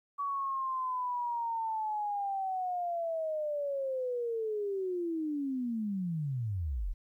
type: linear sweep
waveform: sine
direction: down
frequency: 1136 to 33.28 Hz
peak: -31 dBFS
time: 0.18-6.94 s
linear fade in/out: 20 ms
effects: 12-bit